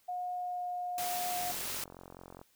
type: tone with pitch glide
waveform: sine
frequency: 721 to 716.4 Hz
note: F#5 to F5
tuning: -45 to +44 cents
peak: -34 dBFS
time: 0.08-1.52 s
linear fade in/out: 10 ms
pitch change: -11 cents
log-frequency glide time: 0.35-0.66 s
type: high-pass noise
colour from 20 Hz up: white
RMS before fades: -38 dBFS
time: 0.98-1.84 s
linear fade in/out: 2 ms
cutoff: 110 Hz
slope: 12 dB/octave
type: click train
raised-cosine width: 1 ms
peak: -34 dBFS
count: 46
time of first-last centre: 1.41-2.414 s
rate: 44.8 Hz
effects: white hiss -69 dBFS RMS until 2.55 s